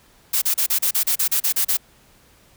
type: noise bursts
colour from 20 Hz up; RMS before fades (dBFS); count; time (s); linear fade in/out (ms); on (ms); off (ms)
blue; -19; 12; 0.33-1.772; 10; 89; 34
effects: pink hiss -54 dBFS RMS until 2.56 s